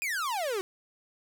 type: exponential sweep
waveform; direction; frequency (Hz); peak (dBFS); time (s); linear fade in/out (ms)
45% pulse; down; 2517 to 363.3; -29; 0.02-0.61; 0
effects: none